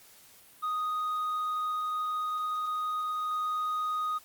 triangle tone with tanh clipping, 1244.5 Hz, D#6, in tune, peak -29 dBFS, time 0.62-4.19 s, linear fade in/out 20 ms, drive 7 dB, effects white hiss -56 dBFS RMS until 4.24 s + Opus 48 kbps

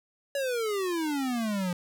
square exponential sweep, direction down, 570 to 173.5 Hz, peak -28 dBFS, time 0.35-1.73 s, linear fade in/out 2 ms, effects none

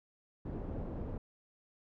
pink low-pass noise, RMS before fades -40 dBFS, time 0.45-1.18 s, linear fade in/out 5 ms, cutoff 480 Hz, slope 12 dB/octave, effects none

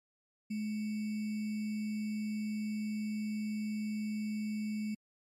sine tone with sample-and-hold, 213 Hz, G#3, 44 cents sharp, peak -33 dBFS, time 0.5-4.95 s, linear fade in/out 10 ms, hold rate 2450 Hz, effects low-pass 10000 Hz 12 dB/octave + MP3 64 kbps

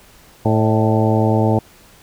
harmonic tone with a mistuned harmonic, 110 Hz, A2, in tune, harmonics 1 / 2 / 3 / 4 / 5 / 6 / 7 / 8, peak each -16 / -19 / -21 / -22 / -23 / -24 / -24 / -25 dBFS, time 0.45-1.59 s, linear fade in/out 5 ms, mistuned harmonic 6, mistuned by -57 cents, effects pink hiss -47 dBFS RMS until 2.02 s

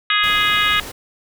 harmonic tone, 415.9 Hz, G#4, 2 cents sharp, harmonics 3 / 4 / 5 / 6 / 7 / 8 / 9, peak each -20 / -21 / -21 / -24 / -22 / -25 / -23 dBFS, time 0.1-0.8 s, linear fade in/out 2 ms
pink noise, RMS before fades -32 dBFS, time 0.23-0.92 s, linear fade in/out 10 ms
effects none

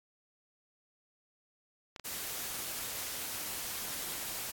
clicks, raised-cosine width 0.2 ms, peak -27 dBFS, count 2, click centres 1.962 / 1.997 s
white noise, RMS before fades -39 dBFS, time 2.04-4.52 s, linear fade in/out 20 ms
effects AAC 64 kbps

